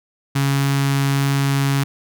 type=tone with notch filter; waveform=sawtooth; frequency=138.59 Hz; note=C#3; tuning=in tune; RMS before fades=-18 dBFS; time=0.35-1.84 s; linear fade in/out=10 ms; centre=530 Hz; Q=0.92; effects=none